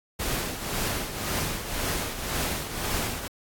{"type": "noise with tremolo", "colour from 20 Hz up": "pink", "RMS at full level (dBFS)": -27, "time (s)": [0.19, 3.28], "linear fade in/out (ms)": 10, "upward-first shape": "triangle", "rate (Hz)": 1.9, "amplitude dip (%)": 65, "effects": ["AAC 64 kbps"]}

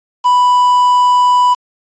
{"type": "tone with quantisation", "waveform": "triangle", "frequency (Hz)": 989, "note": "B5", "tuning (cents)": 2, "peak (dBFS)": -5, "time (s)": [0.24, 1.55], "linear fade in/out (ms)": 20, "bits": 5, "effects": ["resampled to 16000 Hz"]}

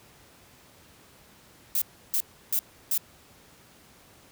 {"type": "noise bursts", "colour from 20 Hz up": "violet", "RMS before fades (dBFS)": -25, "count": 4, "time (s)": [1.75, 2.978], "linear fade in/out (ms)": 2, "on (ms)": 67, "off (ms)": 320, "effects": ["pink hiss -55 dBFS RMS until 4.31 s", "high-pass 60 Hz 12 dB/octave"]}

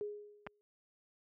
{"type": "tone with exponential decay", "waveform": "sine", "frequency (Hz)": 415.3, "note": "G#4", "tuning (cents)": 0, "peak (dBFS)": -35, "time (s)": [0.01, 0.61], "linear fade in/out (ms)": 0, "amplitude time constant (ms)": 130}
{"type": "clicks", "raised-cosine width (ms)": 0.5, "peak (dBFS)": -29, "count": 2, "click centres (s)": [0.466, 0.471]}
{"effects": ["high-pass 60 Hz 12 dB/octave"]}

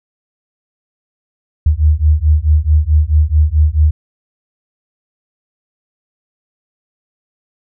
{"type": "beating tone pair", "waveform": "sine", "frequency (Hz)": [74.3, 78.9], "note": ["D2", "D#2"], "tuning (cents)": [21, 25], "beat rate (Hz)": 4.6, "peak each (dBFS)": -11, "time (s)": [1.66, 3.91], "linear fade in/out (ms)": 5, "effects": []}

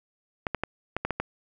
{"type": "clicks", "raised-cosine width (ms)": 0.5, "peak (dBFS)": -12, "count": 7, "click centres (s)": [0.468, 0.547, 0.636, 0.966, 1.05, 1.107, 1.2], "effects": []}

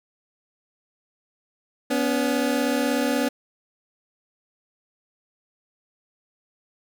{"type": "tone pair together", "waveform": "25% pulse", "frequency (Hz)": [246.9, 283.3], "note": ["B3", "C#4"], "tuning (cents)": [0, 38], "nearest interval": "major second", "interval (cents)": 238, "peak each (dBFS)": -20, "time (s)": [1.9, 3.29], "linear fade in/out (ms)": 10, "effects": []}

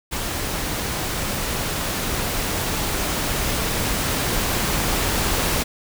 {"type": "noise with level ramp", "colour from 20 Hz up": "pink", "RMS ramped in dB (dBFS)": [-26, -21], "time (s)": [0.11, 5.64], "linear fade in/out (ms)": 20, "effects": []}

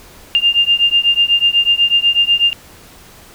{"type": "beating tone pair", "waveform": "sine", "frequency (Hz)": [2799, 2807.1], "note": ["F7", "F7"], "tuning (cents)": [3, 8], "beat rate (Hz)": 8.1, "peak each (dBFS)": -13, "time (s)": [0.35, 2.53], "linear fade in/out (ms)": 0, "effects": ["pink hiss -41 dBFS RMS until 3.34 s"]}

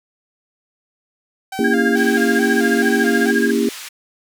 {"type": "tone with vibrato", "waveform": "sawtooth", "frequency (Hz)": 734, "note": "F#5", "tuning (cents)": -14, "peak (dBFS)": -22, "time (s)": [1.52, 3.31], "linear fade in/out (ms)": 5, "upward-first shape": "square", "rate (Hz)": 2.3, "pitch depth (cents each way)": 82}
{"type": "chord", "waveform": "sine", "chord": "A# diminished seventh", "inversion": "none", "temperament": "equal with one note detuned", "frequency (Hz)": [233.1, 277.2, 329.6, 402.1], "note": ["A#3", "C#4", "E4", "G4"], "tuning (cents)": [0, 0, 0, 44], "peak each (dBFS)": [-18, -21, -22, -19], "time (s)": [1.59, 3.69], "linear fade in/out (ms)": 2}
{"type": "tone with tremolo", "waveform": "sine", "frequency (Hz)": 1626, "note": "G#6", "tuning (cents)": -37, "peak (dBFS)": -15, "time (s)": [1.64, 3.51], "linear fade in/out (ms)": 5, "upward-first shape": "sine", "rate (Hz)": 14, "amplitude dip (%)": 95}
{"type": "band-pass noise", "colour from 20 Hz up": "pink", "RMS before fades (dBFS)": -33, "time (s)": [1.96, 3.89], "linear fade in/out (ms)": 10, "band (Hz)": [1800, 13000], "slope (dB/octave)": 12}
{"effects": []}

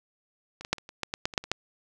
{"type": "clicks", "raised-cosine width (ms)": 0.2, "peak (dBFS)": [-24, -20, -6, -27, -26, -12, -13, -9, -23, -6, -24, -8], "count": 12, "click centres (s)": [0.61, 0.649, 0.73, 0.783, 0.891, 1.033, 1.139, 1.255, 1.338, 1.378, 1.44, 1.516], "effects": []}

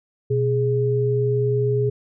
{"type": "tone pair together", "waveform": "sine", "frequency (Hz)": [123.58, 415.3], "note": ["B2", "G#4"], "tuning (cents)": [2, 0], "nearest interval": "octave + major sixth", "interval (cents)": 2098, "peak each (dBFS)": -20, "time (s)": [0.3, 1.9], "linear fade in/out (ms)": 10, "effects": []}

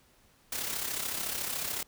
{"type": "noise with amplitude modulation", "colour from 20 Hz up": "white", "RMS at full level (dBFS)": -32, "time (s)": [0.52, 1.83], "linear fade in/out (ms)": 5, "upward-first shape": "sine", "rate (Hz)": 33.8, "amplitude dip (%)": 55, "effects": ["pink hiss -64 dBFS RMS until 1.87 s"]}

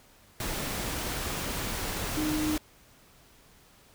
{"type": "tone in noise", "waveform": "sine", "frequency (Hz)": 306.5, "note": "D#4", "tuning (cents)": -26, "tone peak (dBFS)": -27, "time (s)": [2.17, 2.57], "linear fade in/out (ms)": 2, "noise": "pink", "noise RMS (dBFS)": -33, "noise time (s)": [0.4, 2.58], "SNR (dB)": 3, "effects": ["pink hiss -58 dBFS RMS until 3.94 s"]}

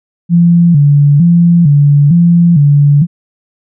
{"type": "tone with vibrato", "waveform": "sine", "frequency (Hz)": 157.2, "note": "D#3", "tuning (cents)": 18, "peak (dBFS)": -3, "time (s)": [0.29, 3.07], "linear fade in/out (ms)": 50, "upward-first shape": "square", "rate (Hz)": 1.1, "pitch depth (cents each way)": 150, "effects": []}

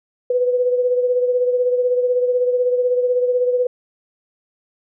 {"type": "beating tone pair", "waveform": "sine", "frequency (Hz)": [495.1, 511.1], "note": ["B4", "C5"], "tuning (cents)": [4, -41], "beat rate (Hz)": 16, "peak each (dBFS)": [-15, -24], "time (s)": [0.3, 3.67], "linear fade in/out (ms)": 5, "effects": []}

